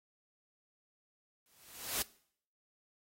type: noise with exponential growth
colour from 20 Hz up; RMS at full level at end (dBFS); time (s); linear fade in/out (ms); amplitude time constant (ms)
white; -32; 1.46-2.02; 0; 120
effects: noise-tail reverb RT60 0.6 s tail -21 dB re dry + AAC 48 kbps